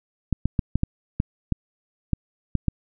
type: clicks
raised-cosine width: 5 ms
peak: -8 dBFS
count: 10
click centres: 0.327 / 0.456 / 0.592 / 0.756 / 0.834 / 1.201 / 1.523 / 2.133 / 2.553 / 2.683 s
effects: none